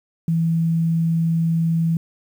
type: tone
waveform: sine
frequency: 164.81 Hz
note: E3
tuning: in tune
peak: -16 dBFS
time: 0.28-1.97 s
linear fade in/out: 2 ms
effects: 8-bit